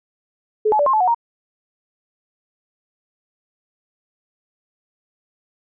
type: tone with pitch steps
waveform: sine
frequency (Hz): 429 / 855 / 581 / 1063 / 865 / 733 / 935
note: A4 / A5 / D5 / C6 / A5 / F#5 / A#5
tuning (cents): -44 / -50 / -19 / +27 / -30 / -16 / +5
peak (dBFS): -13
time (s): 0.65-1.147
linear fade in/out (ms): 10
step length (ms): 71
effects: none